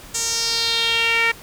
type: tone with band-pass filter sweep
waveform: sawtooth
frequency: 460.1 Hz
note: A#4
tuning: 23 cents flat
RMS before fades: -20 dBFS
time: 0.14-1.32 s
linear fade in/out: 10 ms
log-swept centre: 7200 to 2100 Hz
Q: 3.6
effects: pink hiss -41 dBFS RMS until 1.42 s